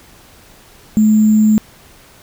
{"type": "tone with sample-and-hold", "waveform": "sine", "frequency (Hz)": 215, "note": "A3", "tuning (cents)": -40, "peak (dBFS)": -7, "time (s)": [0.97, 1.58], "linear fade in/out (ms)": 0, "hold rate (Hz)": 7350, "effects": ["pink hiss -44 dBFS RMS until 2.22 s"]}